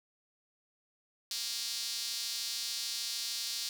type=tone with high-pass filter; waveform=sawtooth; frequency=233.1 Hz; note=A#3; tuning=in tune; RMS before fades=-37 dBFS; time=1.31-3.69 s; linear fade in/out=2 ms; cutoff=4500 Hz; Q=2.6; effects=none